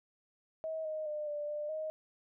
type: tone with pitch steps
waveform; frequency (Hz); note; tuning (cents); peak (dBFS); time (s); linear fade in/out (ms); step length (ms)
sine; 638 / 622 / 602 / 590 / 596 / 625; D#5 / D#5 / D5 / D5 / D5 / D#5; +43 / -1 / +43 / +8 / +25 / +8; -35; 0.64-1.9; 0; 210
effects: none